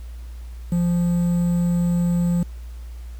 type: tone with quantisation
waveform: triangle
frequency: 174.2 Hz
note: F3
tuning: 4 cents flat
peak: -15 dBFS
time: 0.72-2.43 s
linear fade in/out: 2 ms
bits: 7
effects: added 59 Hz sine -32 dBFS peak until 3.19 s + pink hiss -53 dBFS RMS until 3.19 s